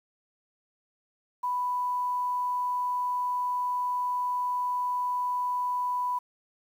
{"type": "tone with quantisation", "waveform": "sine", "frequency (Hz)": 990, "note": "B5", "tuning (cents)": 4, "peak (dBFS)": -26, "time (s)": [1.43, 6.19], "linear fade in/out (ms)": 10, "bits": 9, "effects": []}